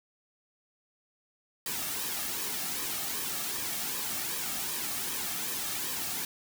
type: noise with flanger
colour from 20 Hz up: white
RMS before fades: -34 dBFS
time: 1.66-6.25 s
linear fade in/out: 2 ms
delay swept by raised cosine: 1.4 to 2.06 ms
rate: 2.6 Hz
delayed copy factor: -0.55
effects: none